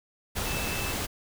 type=tone in noise; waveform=sine; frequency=2637 Hz; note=E7; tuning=in tune; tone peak=-36 dBFS; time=0.45-0.94 s; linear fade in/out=20 ms; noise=pink; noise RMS=-31 dBFS; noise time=0.35-1.07 s; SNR=-8 dB; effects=none